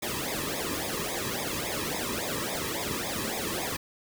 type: noise with flanger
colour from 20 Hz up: pink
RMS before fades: -32 dBFS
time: 0.02-3.77 s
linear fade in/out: 10 ms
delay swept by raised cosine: 0.68 to 1.41 ms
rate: 3.6 Hz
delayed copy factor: -0.95
effects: none